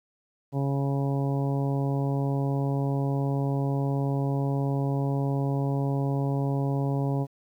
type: harmonic tone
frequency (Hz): 138.59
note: C#3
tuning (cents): 0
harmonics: 1 / 2 / 3 / 4 / 5 / 6 / 7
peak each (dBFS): -25 / -31 / -35 / -37 / -39 / -41 / -42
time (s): 0.52-7.27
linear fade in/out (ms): 50
effects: 10-bit